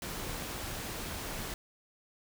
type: noise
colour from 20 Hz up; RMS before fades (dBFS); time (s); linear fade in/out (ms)
pink; -39; 0.02-1.54; 2
effects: none